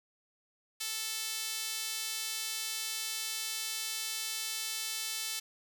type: tone with high-pass filter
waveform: sawtooth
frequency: 440 Hz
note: A4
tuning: in tune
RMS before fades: -37 dBFS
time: 0.8-5.4 s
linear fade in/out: 10 ms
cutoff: 3800 Hz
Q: 0.89
effects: none